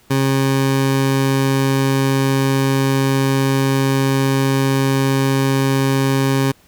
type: tone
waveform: 20% pulse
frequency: 135.3 Hz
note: C#3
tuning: 42 cents flat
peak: -9 dBFS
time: 0.1-6.52 s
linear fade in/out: 10 ms
effects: pink hiss -52 dBFS RMS until 6.67 s